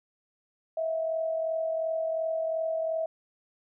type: tone pair together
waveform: sine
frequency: 646.2 / 689 Hz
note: E5 / F5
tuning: -35 / -24 cents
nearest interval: minor second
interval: 111 cents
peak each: -27 / -38 dBFS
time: 0.77-3.06 s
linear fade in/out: 5 ms
effects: none